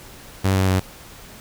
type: tone with pitch steps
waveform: sawtooth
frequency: 96 / 94.84 / 93.7 Hz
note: G2 / F#2 / F#2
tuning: -36 / +43 / +22 cents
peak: -12 dBFS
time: 0.44-0.8 s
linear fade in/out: 10 ms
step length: 120 ms
effects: pink hiss -42 dBFS RMS until 1.4 s